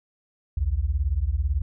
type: beating tone pair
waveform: sine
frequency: 60.2 / 78.2 Hz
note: B1 / D#2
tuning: -44 / +9 cents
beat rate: 18 Hz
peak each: -24 dBFS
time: 0.57-1.62 s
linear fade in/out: 5 ms
effects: none